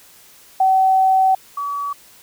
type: tone pair in turn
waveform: sine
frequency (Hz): 761 / 1140.2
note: F#5 / C#6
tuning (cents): +48 / +48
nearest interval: perfect fifth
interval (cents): 700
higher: second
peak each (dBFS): -11 / -21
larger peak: first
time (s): 0.6-1.35 / 1.57-1.93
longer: first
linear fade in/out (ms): 5
effects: white hiss -47 dBFS RMS until 2.22 s